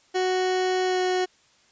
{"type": "tone with pitch glide", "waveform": "30% pulse", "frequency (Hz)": [370, 367.4], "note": ["F#4", "F#4"], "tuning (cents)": [0, -12], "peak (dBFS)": -19, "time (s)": [0.14, 1.26], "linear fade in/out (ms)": 20, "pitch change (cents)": -12, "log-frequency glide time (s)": [0.85, 0.99], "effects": ["white hiss -60 dBFS RMS until 1.71 s", "resampled to 16000 Hz"]}